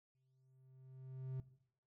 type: tone with exponential growth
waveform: triangle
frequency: 130.81 Hz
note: C3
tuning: in tune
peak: -37 dBFS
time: 0.15-1.4 s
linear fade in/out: 0 ms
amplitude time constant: 270 ms
effects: noise-tail reverb RT60 0.7 s tail -17 dB re dry